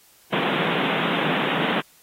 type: band-pass noise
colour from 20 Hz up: pink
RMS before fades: -24 dBFS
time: 0.32-1.81 s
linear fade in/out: 10 ms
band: 150 to 3600 Hz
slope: 96 dB/octave
effects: white hiss -55 dBFS RMS until 2.02 s + AAC 48 kbps